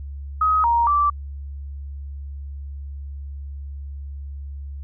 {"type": "tone with pitch steps", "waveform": "sine", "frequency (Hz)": [1264, 938, 1166], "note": ["D#6", "A#5", "D6"], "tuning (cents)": [27, 11, -13], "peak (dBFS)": -15, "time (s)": [0.41, 1.1], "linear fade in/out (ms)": 5, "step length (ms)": 230, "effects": ["added 70 Hz sine -30 dBFS peak until 4.83 s"]}